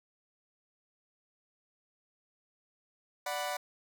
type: chord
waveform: sawtooth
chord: B minor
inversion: first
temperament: equal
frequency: 587.3 / 740 / 987.8 Hz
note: D5 / F#5 / B5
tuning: 0 / 0 / 0 cents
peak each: -34 / -33 / -36 dBFS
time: 3.26-3.57 s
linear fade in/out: 5 ms
effects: none